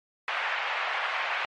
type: band-pass noise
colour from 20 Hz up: white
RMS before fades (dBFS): -30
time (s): 0.28-1.45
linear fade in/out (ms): 0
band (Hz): 670 to 2500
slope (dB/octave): 24
effects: MP3 48 kbps